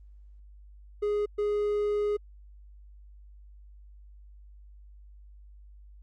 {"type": "tone bursts at uneven times", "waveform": "triangle", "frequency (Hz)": 415.2, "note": "G#4", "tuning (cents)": 0, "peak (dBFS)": -23, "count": 2, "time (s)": [[1.02, 1.26], [1.38, 2.17]], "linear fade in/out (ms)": 10, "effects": ["added 50 Hz sine -48 dBFS peak until 6.02 s", "Opus 32 kbps"]}